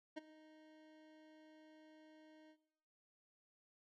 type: tone with ADSR envelope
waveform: 25% pulse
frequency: 311.1 Hz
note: D#4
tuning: in tune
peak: -38 dBFS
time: 0.16-2.57 s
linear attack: 17 ms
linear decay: 18 ms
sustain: -20 dB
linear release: 70 ms
effects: noise-tail reverb RT60 1.0 s tail -19 dB re dry + low-pass 4000 Hz 12 dB/octave